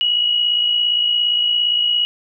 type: tone with amplitude modulation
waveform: sine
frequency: 2911 Hz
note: F#7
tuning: 29 cents flat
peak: -12 dBFS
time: 0.01-2.05 s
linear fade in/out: 0 ms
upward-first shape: sine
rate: 57.4 Hz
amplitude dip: 45%
effects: none